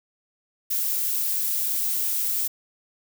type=noise; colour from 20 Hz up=violet; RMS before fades=-25 dBFS; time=0.7-2.48 s; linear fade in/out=10 ms; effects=none